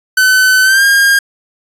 45% pulse tone with pitch glide, 1516 to 1615.5 Hz, F#6 to G#6, +42 to -48 cents, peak -6 dBFS, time 0.17-1.19 s, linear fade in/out 5 ms, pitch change +110 cents, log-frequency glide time 0.63-0.84 s, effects resampled to 32000 Hz

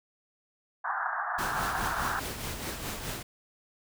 white band-pass noise, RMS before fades -32 dBFS, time 0.84-2.2 s, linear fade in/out 10 ms, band 690 to 1700 Hz, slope 96 dB/octave
pink noise with tremolo, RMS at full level -34 dBFS, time 1.38-3.23 s, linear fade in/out 10 ms, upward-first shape triangle, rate 4.8 Hz, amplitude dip 55%
effects none

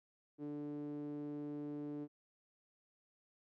sawtooth tone with band-pass filter, 146.83 Hz, D3, in tune, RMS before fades -44 dBFS, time 0.38-2.08 s, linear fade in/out 50 ms, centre 340 Hz, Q 9.4, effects none

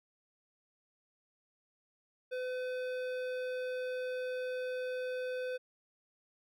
sine tone with hard clipping, 506 Hz, B4, 42 cents sharp, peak -37 dBFS, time 2.31-5.58 s, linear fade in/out 20 ms, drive 13 dB, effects none

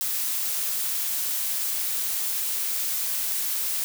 blue noise, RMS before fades -27 dBFS, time 0.01-3.84 s, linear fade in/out 0 ms, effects none

